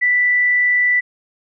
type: tone with frequency modulation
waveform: sine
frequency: 1975.5 Hz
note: B6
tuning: in tune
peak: -12 dBFS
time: 0.01-1.01 s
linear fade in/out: 20 ms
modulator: 55.4 Hz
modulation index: 0.2
effects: none